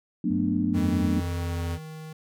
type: chord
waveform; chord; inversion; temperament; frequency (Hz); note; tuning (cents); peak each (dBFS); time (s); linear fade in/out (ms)
sine; B minor seventh; second; just; 185.21 / 222.2 / 246.9 / 296.3; F#3 / A3 / B3 / D4; +2 / +17 / 0 / +15; -28; 0.24-1.2; 5
type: tone with vibrato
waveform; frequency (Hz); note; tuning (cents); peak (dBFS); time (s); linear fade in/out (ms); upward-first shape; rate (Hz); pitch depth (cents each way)
triangle; 99.1; G2; +19; -31; 0.3-1.09; 5; triangle; 13; 34
type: tone with pitch glide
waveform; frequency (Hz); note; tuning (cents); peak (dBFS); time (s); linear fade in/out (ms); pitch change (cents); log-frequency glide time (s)
square; 88.5 to 85.29; F2 to F2; +23 to -40; -28; 0.73-1.79; 50; -63; 0.96-1.66
type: tone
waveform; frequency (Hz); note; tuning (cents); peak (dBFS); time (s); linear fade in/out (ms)
square; 157.1; D#3; +17; -38; 0.74-2.13; 5
effects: none